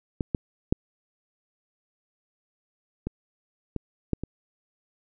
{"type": "clicks", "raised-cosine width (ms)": 3, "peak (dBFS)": [-13, -11, -7, -16, -16, -10, -19], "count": 7, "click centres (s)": [0.208, 0.348, 0.725, 3.07, 3.763, 4.133, 4.236], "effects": []}